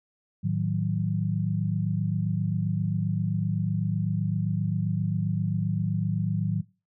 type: tone cluster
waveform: sine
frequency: 109.3 / 156.6 / 184.3 Hz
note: A2 / D#3 / F#3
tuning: -11 / +11 / -7 cents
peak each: -28 dBFS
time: 0.43-6.62 s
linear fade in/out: 20 ms
effects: noise-tail reverb RT60 0.3 s tail -21 dB re dry